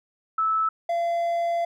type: tone pair in turn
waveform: sine / triangle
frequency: 1308 / 683 Hz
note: E6 / F5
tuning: -14 / -39 cents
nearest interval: major seventh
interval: 1125 cents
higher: first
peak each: -20 dBFS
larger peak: neither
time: 0.38-0.69 / 0.89-1.65 s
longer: second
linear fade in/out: 5 ms
effects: none